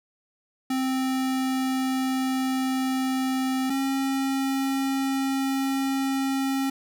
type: tone pair in turn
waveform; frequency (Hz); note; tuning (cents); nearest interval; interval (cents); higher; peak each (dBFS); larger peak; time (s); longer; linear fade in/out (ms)
square; 261.6 / 269.9; C4 / C#4; 0 / -46; minor second; 54; second; -24; neither; 0.7-3.7 / 3.7-6.7; neither; 5
effects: none